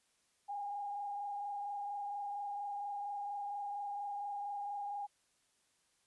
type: tone with frequency modulation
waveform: sine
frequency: 813 Hz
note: G#5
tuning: 37 cents flat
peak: -38 dBFS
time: 0.48-5.07 s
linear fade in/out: 20 ms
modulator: 24.3 Hz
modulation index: 0.68
effects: white hiss -75 dBFS RMS until 6.06 s + resampled to 24000 Hz